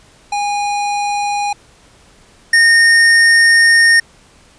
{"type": "tone pair in turn", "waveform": "square", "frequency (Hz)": [819, 1838.6], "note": ["G#5", "A#6"], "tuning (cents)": [-24, -24], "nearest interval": "octave + major second", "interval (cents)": 1400, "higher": "second", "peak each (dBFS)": [-16, -7], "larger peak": "second", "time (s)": [[0.32, 1.53], [2.53, 4]], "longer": "second", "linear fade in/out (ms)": 5, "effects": ["pink hiss -47 dBFS RMS until 4.58 s", "resampled to 22050 Hz"]}